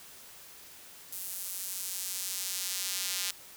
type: tone with high-pass filter sweep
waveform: square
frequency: 93.6 Hz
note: F#2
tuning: 20 cents sharp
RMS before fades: -36 dBFS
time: 1.12-3.31 s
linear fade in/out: 5 ms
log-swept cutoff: 11000 to 3900 Hz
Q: 0.75
effects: white hiss -51 dBFS RMS until 3.56 s